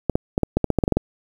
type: clicks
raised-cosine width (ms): 2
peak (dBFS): -4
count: 12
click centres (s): 0.097 / 0.155 / 0.379 / 0.433 / 0.57 / 0.643 / 0.703 / 0.787 / 0.838 / 0.879 / 0.923 / 0.97
effects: 7-bit